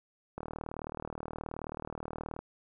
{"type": "click train", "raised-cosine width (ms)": 1, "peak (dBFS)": -24, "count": 79, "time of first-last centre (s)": [0.38, 2.39], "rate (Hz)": 38.8, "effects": []}